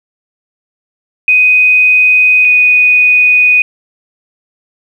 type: tone pair in turn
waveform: sine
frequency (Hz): 2500 / 2484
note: D#7 / D#7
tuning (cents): +8 / -3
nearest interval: unison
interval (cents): 11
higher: first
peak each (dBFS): -4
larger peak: neither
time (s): 1.28-2.45 / 2.45-3.62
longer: neither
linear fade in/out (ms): 2
effects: 7-bit